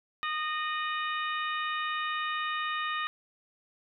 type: harmonic tone with a mistuned harmonic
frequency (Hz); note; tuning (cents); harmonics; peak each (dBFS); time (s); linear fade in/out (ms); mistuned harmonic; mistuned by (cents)
616; D#5; -17; 2 / 3 / 4 / 5 / 6; -32 / -35 / -40 / -41 / -41; 0.23-3.07; 0; 5; -64
effects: none